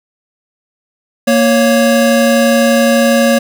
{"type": "tone pair together", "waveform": "square", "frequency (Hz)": [233.3, 555], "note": ["A#3", "C#5"], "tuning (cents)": [2, 2], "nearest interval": "octave + minor third", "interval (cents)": 1500, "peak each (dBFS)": -11, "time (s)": [1.27, 3.39], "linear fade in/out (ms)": 10, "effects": []}